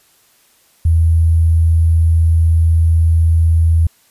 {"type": "tone with sample-and-hold", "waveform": "sine", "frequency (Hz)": 82, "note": "E2", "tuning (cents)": -9, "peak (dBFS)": -8, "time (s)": [0.85, 3.87], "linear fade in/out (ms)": 5, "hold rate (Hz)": 11025, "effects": ["white hiss -53 dBFS RMS until 4.1 s", "resampled to 32000 Hz"]}